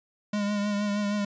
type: tone with vibrato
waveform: square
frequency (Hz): 205.5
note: G#3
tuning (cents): -18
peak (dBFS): -26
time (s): 0.33-1.25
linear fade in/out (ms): 5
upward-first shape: triangle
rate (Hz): 6.4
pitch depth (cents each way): 36
effects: resampled to 16000 Hz